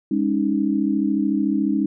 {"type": "chord", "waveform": "sine", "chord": "Ab suspended fourth", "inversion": "none", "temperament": "equal with one note detuned", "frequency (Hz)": [204.6, 277.2, 311.1], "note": ["Ab3", "Db4", "Eb4"], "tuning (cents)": [-26, 0, 0], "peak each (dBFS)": -22, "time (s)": [0.11, 1.86], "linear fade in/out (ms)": 5, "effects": []}